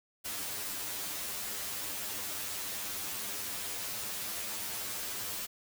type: noise with comb filter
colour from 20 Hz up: white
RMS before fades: -38 dBFS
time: 0.24-5.47 s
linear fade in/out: 20 ms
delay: 10 ms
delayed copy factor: +0.9
effects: none